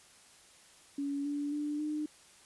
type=tone with pitch steps; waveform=sine; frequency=282.2 / 288.8 / 295.5 / 302.5 Hz; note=C#4 / D4 / D4 / D#4; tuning=+31 / -29 / +11 / -49 cents; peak=-32 dBFS; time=0.98-2.06 s; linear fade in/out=5 ms; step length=270 ms; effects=white hiss -59 dBFS RMS until 2.45 s + resampled to 24000 Hz